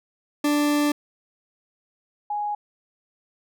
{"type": "tone pair in turn", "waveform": ["40% pulse", "sine"], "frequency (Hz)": [293.7, 830.7], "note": ["D4", "G#5"], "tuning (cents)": [0, 0], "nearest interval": "octave + tritone", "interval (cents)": 1800, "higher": "second", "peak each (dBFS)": [-18, -24], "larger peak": "first", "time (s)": [[0.44, 0.92], [2.3, 2.55]], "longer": "first", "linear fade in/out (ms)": 5, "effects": []}